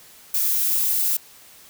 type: noise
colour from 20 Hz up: violet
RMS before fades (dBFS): -21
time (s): 0.34-1.17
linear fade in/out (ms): 5
effects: white hiss -48 dBFS RMS until 1.69 s